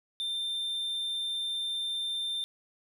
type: tone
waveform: triangle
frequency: 3585 Hz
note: A7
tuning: 32 cents sharp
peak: -29 dBFS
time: 0.2-2.44 s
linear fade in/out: 0 ms
effects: none